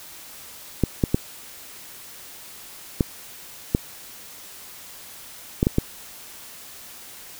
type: clicks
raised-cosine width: 3 ms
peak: -4 dBFS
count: 8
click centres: 0.837 / 1.038 / 1.145 / 3.008 / 3.749 / 5.629 / 5.669 / 5.784 s
effects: white hiss -42 dBFS RMS until 7.39 s